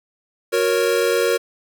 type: chord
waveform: square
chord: F# major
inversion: none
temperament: equal with one note detuned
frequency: 366.4 / 466.2 / 554.4 Hz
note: F#4 / A#4 / C#5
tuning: -17 / 0 / 0 cents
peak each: -23 / -19 / -23 dBFS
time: 0.52-1.38 s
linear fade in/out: 20 ms
effects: none